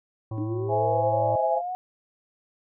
harmonic tone, 110 Hz, A2, in tune, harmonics 1 / 3 / 5 / 7 / 9 / 10, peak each -29 / -39 / -43 / -46 / -48 / -49 dBFS, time 0.31-1.36 s, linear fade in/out 5 ms
sine linear sweep, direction up, 300.1 to 744 Hz, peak -28 dBFS, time 0.38-1.75 s, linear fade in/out 0 ms
sine chord, C augmented, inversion none, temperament equal, 523.3 / 659.3 / 830.6 Hz, C5 / E5 / G#5, 0 / 0 / 0 cents, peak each -27 / -27 / -25 dBFS, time 0.68-1.62 s, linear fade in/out 50 ms
effects none

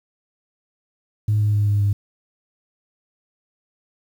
sine tone with pitch steps, 105.9 / 104.74 / 103.6 / 102.47 / 101.35 Hz, G#2 / G#2 / G#2 / G#2 / G#2, +34 / +15 / -4 / -23 / -42 cents, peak -14 dBFS, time 1.28-1.93 s, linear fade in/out 5 ms, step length 130 ms, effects tanh soft clip ceiling -12 dBFS + 8-bit

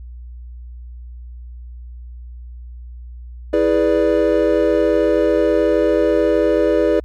triangle chord, E dominant seventh, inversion none, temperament equal with one note detuned, 326.8 / 415.3 / 493.9 / 587.3 Hz, E4 / G#4 / B4 / D5, -15 / 0 / 0 / 0 cents, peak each -16 dBFS, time 3.53-7 s, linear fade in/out 5 ms, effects added 60 Hz sine -31 dBFS peak until 7.04 s + MP3 96 kbps

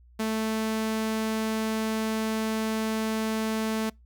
sawtooth tone, 220 Hz, A3, in tune, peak -22 dBFS, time 0.19-3.9 s, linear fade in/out 10 ms, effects noise-tail reverb RT60 0.2 s tail -26 dB re dry + added 60 Hz sine -52 dBFS peak until 4.05 s

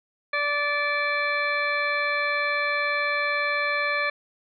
harmonic tone with a mistuned harmonic, 582 Hz, D5, 16 cents flat, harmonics 1 / 2 / 3 / 4 / 6 / 7, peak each -30 / -29 / -27 / -27 / -41 / -38 dBFS, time 0.33-4.1 s, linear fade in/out 5 ms, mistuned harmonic 7, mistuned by +27 cents, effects none

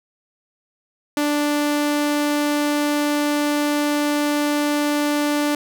sawtooth tone, 293.7 Hz, D4, in tune, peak -14 dBFS, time 1.17-5.55 s, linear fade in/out 2 ms, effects none

